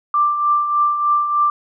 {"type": "tone with tremolo", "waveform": "sine", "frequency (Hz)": 1180, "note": "D6", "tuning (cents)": 8, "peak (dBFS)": -11, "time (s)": [0.14, 1.5], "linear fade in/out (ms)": 2, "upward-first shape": "triangle", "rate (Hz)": 3.3, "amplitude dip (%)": 60, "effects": []}